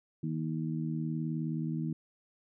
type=harmonic tone; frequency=79.1 Hz; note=D#2; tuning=29 cents sharp; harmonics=2 / 3 / 4; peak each=-33 / -37 / -39 dBFS; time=0.23-1.93 s; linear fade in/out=5 ms; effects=none